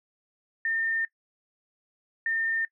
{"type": "tone pair in turn", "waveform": "sine", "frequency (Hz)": [1812, 1812], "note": ["A#6", "A#6"], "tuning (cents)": [-50, -50], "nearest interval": "unison", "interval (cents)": 0, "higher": "neither", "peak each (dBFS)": -25, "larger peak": "neither", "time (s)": [[0.65, 1.05], [2.26, 2.65]], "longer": "first", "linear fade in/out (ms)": 2, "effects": ["noise-tail reverb RT60 0.1 s tail -20 dB re dry"]}